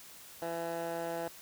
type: tone with band-pass filter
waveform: 15% pulse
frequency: 167.7 Hz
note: E3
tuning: 30 cents sharp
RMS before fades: -37 dBFS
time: 0.42-1.28 s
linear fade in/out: 2 ms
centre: 790 Hz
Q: 1.4
effects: white hiss -52 dBFS RMS until 1.41 s